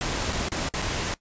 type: noise with dropouts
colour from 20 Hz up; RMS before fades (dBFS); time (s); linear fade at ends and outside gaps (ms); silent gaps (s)
pink; -28; 0.01-1.14; 1; 0.325-0.329 / 0.486-0.518 / 0.689-0.738 / 0.819-0.823
effects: noise-tail reverb RT60 0.1 s tail -18 dB re dry + resampled to 16000 Hz